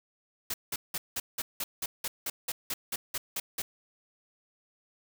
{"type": "noise bursts", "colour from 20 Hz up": "white", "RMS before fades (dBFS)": -33, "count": 15, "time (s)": [0.5, 3.62], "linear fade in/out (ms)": 5, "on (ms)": 40, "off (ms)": 180, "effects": []}